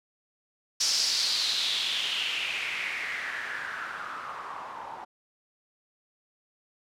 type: noise with low-pass filter sweep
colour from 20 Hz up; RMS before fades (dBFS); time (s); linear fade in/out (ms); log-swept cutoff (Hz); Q
blue; -31; 0.8-5.05; 10; 5500 to 860; 4.6
effects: none